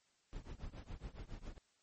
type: noise with tremolo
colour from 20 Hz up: brown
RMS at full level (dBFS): -44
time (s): 0.33-1.58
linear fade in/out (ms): 0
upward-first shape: triangle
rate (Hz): 7.2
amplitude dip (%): 100
effects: white hiss -75 dBFS RMS until 1.82 s + MP3 32 kbps